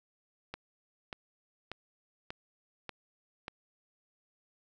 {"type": "click train", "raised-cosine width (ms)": 0.3, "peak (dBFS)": -23, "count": 6, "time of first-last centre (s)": [0.54, 3.481], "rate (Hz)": 1.7, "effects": []}